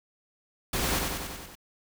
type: noise with echo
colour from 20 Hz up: pink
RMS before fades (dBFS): -29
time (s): 0.73-0.99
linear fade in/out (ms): 5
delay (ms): 94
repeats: 6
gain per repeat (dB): -3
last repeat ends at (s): 1.554
effects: none